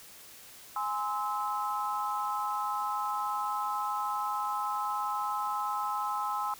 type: chord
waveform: sine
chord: Ab augmented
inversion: none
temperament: just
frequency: 830.6 / 1038.3 / 1297.8 Hz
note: Ab5 / C6 / E6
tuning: 0 / -14 / -27 cents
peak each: -34 dBFS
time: 0.76-6.54 s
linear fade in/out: 2 ms
effects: white hiss -51 dBFS RMS until 6.59 s